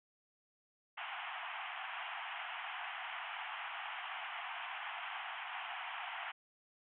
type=band-pass noise; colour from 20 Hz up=pink; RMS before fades=-44 dBFS; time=0.97-6.32 s; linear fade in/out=10 ms; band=700 to 3200 Hz; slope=96 dB/octave; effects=none